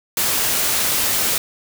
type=noise; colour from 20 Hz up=white; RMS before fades=-19 dBFS; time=0.17-1.38 s; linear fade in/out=2 ms; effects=none